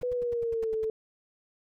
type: noise bursts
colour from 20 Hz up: brown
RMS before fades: -43 dBFS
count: 9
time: 0.01-0.848 s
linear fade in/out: 5 ms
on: 22 ms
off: 80 ms
type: tone with pitch glide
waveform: sine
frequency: 493.9 to 440 Hz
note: B4 to A4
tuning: 0 to 0 cents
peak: -27 dBFS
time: 0.03-0.9 s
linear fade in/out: 2 ms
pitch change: -200 cents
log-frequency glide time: 0.13-0.74 s
effects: none